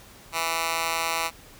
10% pulse tone with high-pass filter, 164.81 Hz, E3, in tune, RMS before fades -27 dBFS, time 0.32-1.31 s, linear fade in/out 50 ms, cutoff 1200 Hz, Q 1, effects pink hiss -49 dBFS RMS until 1.59 s

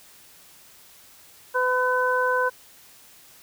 harmonic tone, 504 Hz, B4, 35 cents sharp, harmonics 1 / 2 / 3, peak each -24 / -24 / -24 dBFS, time 1.54-2.5 s, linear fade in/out 20 ms, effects white hiss -51 dBFS RMS until 3.42 s

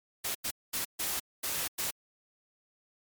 white noise bursts at uneven times, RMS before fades -33 dBFS, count 6, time 0.24-0.35 / 0.44-0.51 / 0.73-0.85 / 0.99-1.2 / 1.43-1.68 / 1.78-1.91 s, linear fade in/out 10 ms, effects MP3 96 kbps

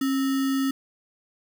sine tone with sample-and-hold, 270.2 Hz, C#4, 44 cents flat, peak -21 dBFS, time 0.01-0.71 s, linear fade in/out 5 ms, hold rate 1575 Hz, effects none

